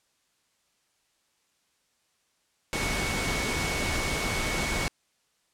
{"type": "tone in noise", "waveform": "sine", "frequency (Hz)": 2217, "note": "C#7", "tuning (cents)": 0, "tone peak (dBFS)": -33, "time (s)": [2.73, 4.88], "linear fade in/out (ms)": 0, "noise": "pink", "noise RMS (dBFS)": -29, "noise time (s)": [2.73, 4.88], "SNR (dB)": -7, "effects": ["white hiss -71 dBFS RMS until 5.53 s", "low-pass 9000 Hz 12 dB/octave"]}